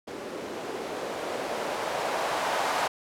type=noise with low-pass filter sweep; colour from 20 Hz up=violet; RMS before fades=-31 dBFS; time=0.07-2.88 s; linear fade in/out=10 ms; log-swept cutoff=350 to 830 Hz; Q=1.6; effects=none